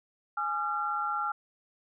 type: tone cluster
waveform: sine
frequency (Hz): 833 / 1210 / 1368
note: G#5 / D#6 / F6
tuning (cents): +5 / -49 / -36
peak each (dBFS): -34 / -38 / -30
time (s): 0.37-1.32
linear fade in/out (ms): 5
effects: none